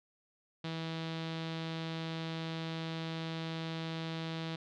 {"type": "tone with low-pass filter", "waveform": "sawtooth", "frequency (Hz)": 162.7, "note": "E3", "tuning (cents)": -22, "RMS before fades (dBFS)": -39, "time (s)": [0.64, 4.56], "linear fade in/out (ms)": 5, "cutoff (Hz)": 3800, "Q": 3, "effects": []}